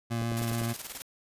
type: tone with vibrato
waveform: 25% pulse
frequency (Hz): 115.9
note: A#2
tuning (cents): -10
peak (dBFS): -25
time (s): 0.1-0.74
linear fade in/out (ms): 20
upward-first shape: square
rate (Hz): 7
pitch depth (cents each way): 10
type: click train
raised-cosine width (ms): 2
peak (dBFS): -24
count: 5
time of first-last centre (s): 0.22-0.616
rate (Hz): 10.1
type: noise with tremolo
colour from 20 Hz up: white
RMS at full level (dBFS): -38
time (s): 0.37-1.02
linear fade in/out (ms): 0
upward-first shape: square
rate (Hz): 19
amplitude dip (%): 60
effects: resampled to 32000 Hz